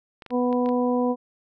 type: clicks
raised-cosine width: 0.3 ms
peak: -25 dBFS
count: 6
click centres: 0.222 / 0.263 / 0.306 / 0.528 / 0.66 / 0.69 s
type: harmonic tone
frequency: 247.1 Hz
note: B3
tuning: 1 cent sharp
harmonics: 1 / 2 / 3 / 4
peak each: -22 / -24 / -31 / -31 dBFS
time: 0.3-1.16 s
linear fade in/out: 50 ms
effects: none